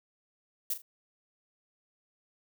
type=noise with echo; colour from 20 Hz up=violet; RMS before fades=-31 dBFS; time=0.7-0.74 s; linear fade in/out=5 ms; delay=40 ms; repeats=2; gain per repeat=-11 dB; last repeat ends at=0.82 s; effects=none